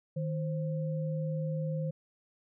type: tone pair together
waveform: sine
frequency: 156.38 / 526 Hz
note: D#3 / C5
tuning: +9 / +9 cents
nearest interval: octave + major sixth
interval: 2100 cents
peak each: -31 / -38 dBFS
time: 0.16-1.91 s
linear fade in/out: 10 ms
effects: none